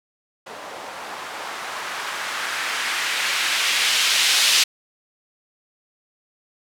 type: noise with low-pass filter sweep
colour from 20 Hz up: violet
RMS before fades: -23 dBFS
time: 0.46-4.64 s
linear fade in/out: 10 ms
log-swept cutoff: 670 to 3600 Hz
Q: 1.1
effects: none